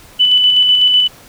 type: tone with tremolo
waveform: sine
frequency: 2990 Hz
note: F#7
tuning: 17 cents sharp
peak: -6 dBFS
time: 0.19-1.08 s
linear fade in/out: 20 ms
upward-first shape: square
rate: 8 Hz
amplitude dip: 30%
effects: pink hiss -41 dBFS RMS until 1.28 s